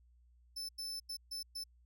40% pulse tone bursts at uneven times, 5274 Hz, E8, in tune, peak -39 dBFS, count 5, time 0.56-0.69 / 0.78-1 / 1.09-1.17 / 1.31-1.43 / 1.55-1.64 s, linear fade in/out 10 ms, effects added 60 Hz sine -63 dBFS peak until 1.85 s

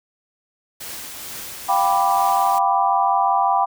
white noise with tremolo, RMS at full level -32 dBFS, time 0.8-2.59 s, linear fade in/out 10 ms, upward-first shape triangle, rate 2.2 Hz, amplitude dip 30%
sine chord, G dominant seventh, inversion third, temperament equal, 698.5 / 784 / 987.8 / 1174.7 Hz, F5 / G5 / B5 / D6, 0 / 0 / 0 / 0 cents, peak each -23 / -18 / -20 / -23 dBFS, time 1.68-3.66 s, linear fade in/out 20 ms
effects none

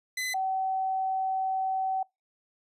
sawtooth / sine tone pair in turn, 2019 / 761.8 Hz, B6 / G5, +38 / -50 cents, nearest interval octave + perfect fourth, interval 1688 cents, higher first, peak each -26 dBFS, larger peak neither, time 0.17-0.34 / 0.34-2.03 s, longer second, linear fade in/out 5 ms, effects noise-tail reverb RT60 0.2 s tail -25 dB re dry + resampled to 32000 Hz

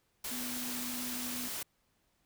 sine tone in noise, 246.9 Hz, B3, in tune, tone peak -41 dBFS, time 0.31-1.48 s, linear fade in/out 5 ms, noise white, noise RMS -39 dBFS, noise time 0.24-1.63 s, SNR -5 dB, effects pink hiss -75 dBFS RMS until 2.25 s

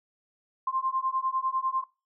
sine beating tone pair, 1046.5 / 1056.5 Hz, C6 / C6, 0 / +16 cents, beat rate 10 Hz, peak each -29 dBFS, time 0.67-1.84 s, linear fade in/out 5 ms, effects noise-tail reverb RT60 0.3 s tail -22 dB re dry

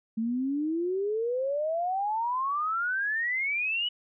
sine exponential sweep, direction up, 218.9 to 2975 Hz, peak -26 dBFS, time 0.17-3.89 s, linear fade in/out 10 ms, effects none

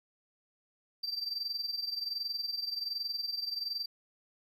triangle tone with amplitude modulation, 4680 Hz, D8, 7 cents flat, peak -28 dBFS, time 1.03-3.86 s, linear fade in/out 10 ms, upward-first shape sine, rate 21.3 Hz, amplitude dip 80%, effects tanh soft clip ceiling -28 dBFS

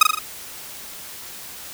sawtooth tone with echo, 1259 Hz, D#6, 20 cents sharp, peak -3 dBFS, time 0.01-0.03 s, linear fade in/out 5 ms, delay 40 ms, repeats 4, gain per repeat -4 dB, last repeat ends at 0.19 s, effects white hiss -37 dBFS RMS until 1.73 s

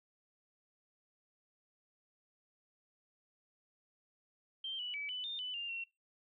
sine tone with pitch steps, 3145 / 2954 / 2293 / 2995 / 3627 / 2997 / 2798 / 2728 Hz, G7 / F#7 / D7 / F#7 / A#7 / F#7 / F7 / F7, +5 / -3 / -42 / +20 / -48 / +22 / +3 / -41 cents, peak -38 dBFS, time 4.64-5.84 s, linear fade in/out 5 ms, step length 150 ms, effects noise-tail reverb RT60 0.2 s tail -21 dB re dry

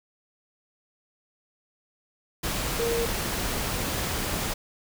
sine tone in noise, 466.2 Hz, A#4, in tune, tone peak -25 dBFS, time 2.79-3.06 s, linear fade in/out 10 ms, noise pink, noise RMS -29 dBFS, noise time 2.43-4.54 s, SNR +1 dB, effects none

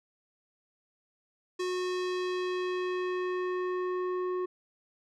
square tone with low-pass filter sweep, 364.6 Hz, F#4, 25 cents flat, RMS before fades -32 dBFS, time 1.59-4.46 s, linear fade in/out 10 ms, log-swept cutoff 6600 to 1000 Hz, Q 1.1, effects none

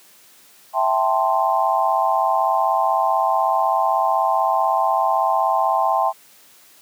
sine chord, A minor seventh, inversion second, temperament equal, 659.3 / 784 / 880 / 1046.5 Hz, E5 / G5 / A5 / C6, 0 / 0 / 0 / 0 cents, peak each -22 / -20 / -22 / -21 dBFS, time 0.73-6.13 s, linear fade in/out 50 ms, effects white hiss -50 dBFS RMS until 6.81 s + high-pass 150 Hz 12 dB/octave

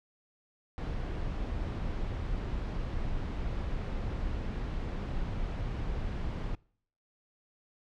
brown noise, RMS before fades -34 dBFS, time 0.78-6.55 s, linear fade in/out 0 ms, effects noise-tail reverb RT60 0.6 s tail -25 dB re dry + low-pass 4000 Hz 12 dB/octave

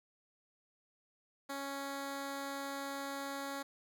10% pulse tone, 277.2 Hz, C#4, in tune, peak -31 dBFS, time 1.49-3.63 s, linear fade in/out 10 ms, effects none

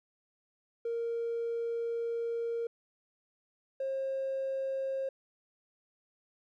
triangle tone pair in turn, 465.1 / 536 Hz, A#4 / C5, -4 / +42 cents, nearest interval major second, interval 246 cents, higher second, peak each -28 dBFS, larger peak neither, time 0.85-2.67 / 3.8-5.09 s, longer first, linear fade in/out 5 ms, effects tanh soft clip ceiling -28 dBFS

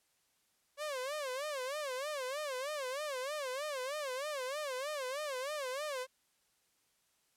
sawtooth tone with vibrato, 555 Hz, C#5, 2 cents sharp, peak -33 dBFS, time 0.77-6.07 s, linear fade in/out 50 ms, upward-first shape sine, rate 3.2 Hz, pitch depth 170 cents each way, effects white hiss -75 dBFS RMS until 7.36 s + low-pass 12000 Hz 12 dB/octave

